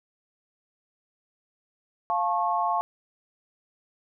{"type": "chord", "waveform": "sine", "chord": "F augmented", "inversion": "none", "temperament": "just", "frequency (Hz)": [698.5, 873.1, 1091.3], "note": ["F5", "A5", "C#6"], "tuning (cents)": [0, -14, -27], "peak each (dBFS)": -27, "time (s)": [2.1, 2.81], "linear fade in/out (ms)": 0, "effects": []}